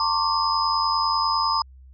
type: tone cluster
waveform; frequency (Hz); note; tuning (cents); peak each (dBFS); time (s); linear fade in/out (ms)
sine; 908 / 1075 / 1165 / 5020; A#5 / C6 / D6 / D#8; -46 / +47 / -14 / +15; -25; 0-1.62; 2
effects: added 65 Hz sine -44 dBFS peak until 1.93 s